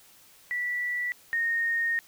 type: tone pair in turn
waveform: sine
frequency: 1958 / 1850.5 Hz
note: B6 / A#6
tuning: -15 / -13 cents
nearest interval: minor second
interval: 98 cents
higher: first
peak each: -27 / -24 dBFS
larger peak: second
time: 0.51-1.12 / 1.33-1.99 s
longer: second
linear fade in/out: 0 ms
effects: white hiss -56 dBFS RMS until 2.07 s